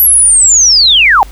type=linear sweep; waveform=sine; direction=down; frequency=11820 to 731 Hz; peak=-3 dBFS; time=0-1.23 s; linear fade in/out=0 ms; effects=added 50 Hz sine -27 dBFS peak until 1.31 s + pink hiss -38 dBFS RMS until 1.31 s